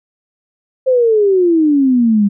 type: exponential sweep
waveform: sine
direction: down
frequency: 530 to 197.4 Hz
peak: -8 dBFS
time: 0.86-2.29 s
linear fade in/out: 20 ms
effects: none